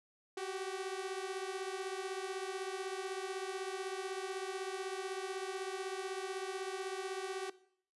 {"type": "beating tone pair", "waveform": "sawtooth", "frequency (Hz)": [373.6, 389.6], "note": ["F#4", "G4"], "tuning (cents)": [17, -11], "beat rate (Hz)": 16, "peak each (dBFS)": [-37, -38], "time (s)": [0.37, 7.5], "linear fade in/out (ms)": 5, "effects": ["noise-tail reverb RT60 0.6 s tail -18 dB re dry", "resampled to 24000 Hz"]}